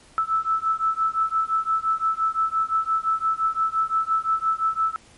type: beating tone pair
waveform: sine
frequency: 1311 / 1316.8 Hz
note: E6 / E6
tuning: -10 / -2 cents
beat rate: 5.8 Hz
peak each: -23 / -23 dBFS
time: 0.18-4.96 s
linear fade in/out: 0 ms
effects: pink hiss -52 dBFS RMS until 5.17 s + MP3 48 kbps